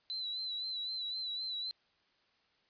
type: tone with vibrato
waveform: sine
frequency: 3999 Hz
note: B7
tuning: 21 cents sharp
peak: -36 dBFS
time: 0.1-1.71 s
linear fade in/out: 0 ms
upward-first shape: sine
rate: 3.9 Hz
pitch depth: 52 cents each way
effects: white hiss -72 dBFS RMS until 2.69 s + resampled to 11025 Hz